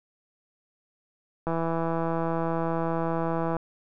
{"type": "click train", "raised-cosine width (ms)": 1, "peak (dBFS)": -15, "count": 347, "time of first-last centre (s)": [1.47, 3.567], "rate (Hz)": 165, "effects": []}